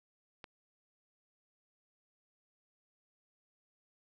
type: click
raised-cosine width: 0.3 ms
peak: -30 dBFS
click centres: 0.442 s
effects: none